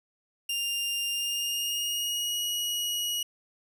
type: tone with pitch glide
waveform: sawtooth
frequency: 2800 to 2902 Hz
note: F7 to F#7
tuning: +4 to -34 cents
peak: -25 dBFS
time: 0.49-3.23 s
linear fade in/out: 5 ms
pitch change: +62 cents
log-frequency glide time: 1.12-2.39 s
effects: none